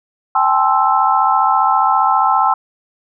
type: chord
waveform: sine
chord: A minor seventh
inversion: third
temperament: equal with one note detuned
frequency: 784 / 858.9 / 1046.5 / 1318.5 Hz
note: G5 / A5 / C6 / E6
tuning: 0 / -42 / 0 / 0 cents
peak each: -16 dBFS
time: 0.35-2.54 s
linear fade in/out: 5 ms
effects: none